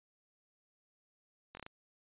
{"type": "slowing click train", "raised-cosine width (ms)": 0.3, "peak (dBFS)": -30, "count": 5, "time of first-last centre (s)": [1.55, 1.664], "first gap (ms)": 21, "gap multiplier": 1.21, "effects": ["resampled to 8000 Hz"]}